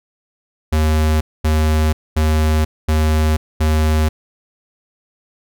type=tone bursts; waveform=square; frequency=77.7 Hz; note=D#2; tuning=2 cents flat; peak=-13 dBFS; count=5; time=0.72-4.09 s; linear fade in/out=10 ms; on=490 ms; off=230 ms; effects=none